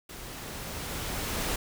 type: noise with level ramp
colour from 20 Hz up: pink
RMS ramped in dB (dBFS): -43 to -30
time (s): 0.09-1.56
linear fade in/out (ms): 5
effects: none